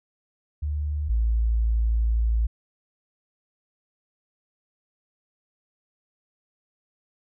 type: tone pair in turn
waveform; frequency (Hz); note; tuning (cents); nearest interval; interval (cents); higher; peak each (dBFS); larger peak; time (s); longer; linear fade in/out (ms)
sine; 74.1 / 56.17; D2 / A1; +16 / +36; perfect fourth; 480; first; -24 / -19; second; 0.62-1.09 / 1.09-2.47; second; 10
effects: none